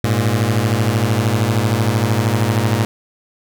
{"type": "beating tone pair", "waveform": "sawtooth", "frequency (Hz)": [103.83, 116.83], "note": ["G#2", "A#2"], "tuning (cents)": [0, 4], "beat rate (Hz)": 13, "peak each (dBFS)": -13, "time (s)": [0.04, 2.85], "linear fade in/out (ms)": 0, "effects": []}